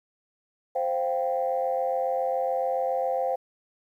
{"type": "chord", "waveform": "sine", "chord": "C suspended fourth", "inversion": "none", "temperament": "just", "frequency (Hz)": [523.3, 697.7, 784.9], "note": ["C5", "F5", "G5"], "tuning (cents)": [0, -2, 2], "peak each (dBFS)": [-26, -29, -29], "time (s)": [0.75, 3.36], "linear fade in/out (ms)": 10, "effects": ["tanh soft clip ceiling -15 dBFS", "10-bit"]}